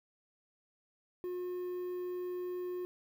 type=tone with quantisation; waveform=triangle; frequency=359.7 Hz; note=F#4; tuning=49 cents flat; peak=-34 dBFS; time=1.24-2.85 s; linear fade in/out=0 ms; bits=10; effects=none